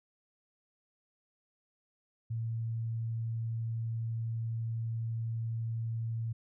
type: tone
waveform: sine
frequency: 114 Hz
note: A#2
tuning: 38 cents flat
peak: -32 dBFS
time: 2.3-6.33 s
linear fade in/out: 10 ms
effects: none